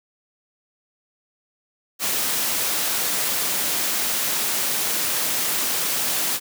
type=noise; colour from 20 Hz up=white; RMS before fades=-23 dBFS; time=1.99-6.4 s; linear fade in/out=50 ms; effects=high-pass 150 Hz 12 dB/octave